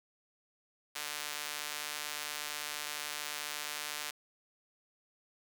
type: tone with high-pass filter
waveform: sawtooth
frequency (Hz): 148.7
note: D3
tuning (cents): +22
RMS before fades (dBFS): -40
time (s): 0.95-4.11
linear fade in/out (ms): 10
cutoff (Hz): 1700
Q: 0.51
effects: none